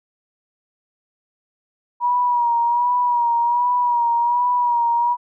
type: tone with vibrato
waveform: sine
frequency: 960 Hz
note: B5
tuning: 49 cents flat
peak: -15 dBFS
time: 2-5.17 s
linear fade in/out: 50 ms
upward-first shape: sine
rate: 1.3 Hz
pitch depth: 41 cents each way
effects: none